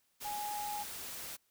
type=tone in noise; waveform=sine; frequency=830.6 Hz; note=G#5; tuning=in tune; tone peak=-37 dBFS; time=0.24-0.84 s; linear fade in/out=20 ms; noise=white; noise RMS=-44 dBFS; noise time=0.2-1.37 s; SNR=+4 dB; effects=white hiss -75 dBFS RMS until 1.5 s